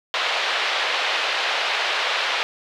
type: band-pass noise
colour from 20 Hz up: white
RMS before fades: -23 dBFS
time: 0.14-2.43 s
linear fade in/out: 0 ms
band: 500 to 3700 Hz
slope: 24 dB/octave
effects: none